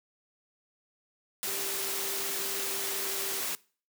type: tone in noise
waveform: sine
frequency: 392 Hz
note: G4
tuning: in tune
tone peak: -42 dBFS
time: 1.47-3.4 s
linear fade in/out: 0 ms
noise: white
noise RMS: -33 dBFS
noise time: 1.43-3.55 s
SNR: -12 dB
effects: noise-tail reverb RT60 0.4 s tail -22 dB re dry + high-pass 200 Hz 12 dB/octave